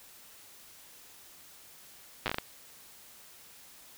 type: slowing click train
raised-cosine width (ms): 0.3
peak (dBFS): -14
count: 7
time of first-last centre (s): 2.26-2.384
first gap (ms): 8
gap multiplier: 1.38
effects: white hiss -54 dBFS RMS until 3.97 s